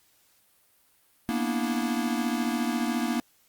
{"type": "tone cluster", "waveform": "square", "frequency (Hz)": [233.1, 247.4, 291.5, 328.3], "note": ["A#3", "B3", "D4", "E4"], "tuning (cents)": [0, 3, -13, -7], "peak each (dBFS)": [-29, -33, -34, -35], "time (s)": [1.29, 3.2], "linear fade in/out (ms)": 0, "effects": ["white hiss -64 dBFS RMS until 3.48 s", "Opus 48 kbps"]}